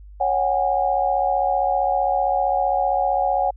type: chord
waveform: sine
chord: C# suspended fourth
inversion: none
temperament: equal with one note detuned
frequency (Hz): 554.4 / 740 / 815.4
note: C#5 / F#5 / G#5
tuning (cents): 0 / 0 / -32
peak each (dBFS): -24 / -20 / -22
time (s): 0.2-3.51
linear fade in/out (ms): 10
effects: added 50 Hz sine -39 dBFS peak until 3.56 s